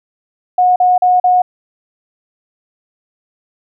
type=tone bursts; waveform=sine; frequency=727 Hz; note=F#5; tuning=31 cents flat; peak=-7 dBFS; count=4; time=0.58-1.42 s; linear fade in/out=5 ms; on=180 ms; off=40 ms; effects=none